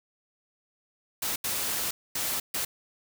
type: noise bursts at uneven times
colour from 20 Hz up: white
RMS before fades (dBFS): -30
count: 4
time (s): 1.22-1.36 / 1.44-1.91 / 2.15-2.4 / 2.54-2.65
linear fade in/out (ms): 5
effects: none